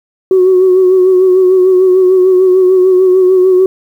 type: tone with vibrato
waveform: sine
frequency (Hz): 371.3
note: F#4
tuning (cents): +6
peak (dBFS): -3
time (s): 0.31-3.66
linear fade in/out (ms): 2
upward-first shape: sine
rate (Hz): 6.7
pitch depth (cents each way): 37
effects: tanh soft clip ceiling 0 dBFS + 7-bit